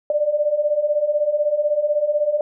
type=beating tone pair; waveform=sine; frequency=582 / 598 Hz; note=D5 / D5; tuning=-16 / +31 cents; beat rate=16 Hz; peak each=-22 / -18 dBFS; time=0.1-2.41 s; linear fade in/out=2 ms; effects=none